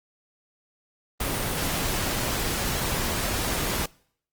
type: noise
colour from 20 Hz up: pink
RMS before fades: -27 dBFS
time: 1.2-3.86 s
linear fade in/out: 5 ms
effects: noise-tail reverb RT60 0.6 s tail -24 dB re dry + Opus 24 kbps